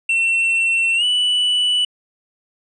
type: tone with pitch glide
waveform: triangle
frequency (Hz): 2703 to 2965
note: E7 to F#7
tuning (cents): +43 to +3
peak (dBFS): -13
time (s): 0.09-1.85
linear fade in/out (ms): 5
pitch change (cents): +160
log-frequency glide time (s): 0.96-1.04
effects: resampled to 24000 Hz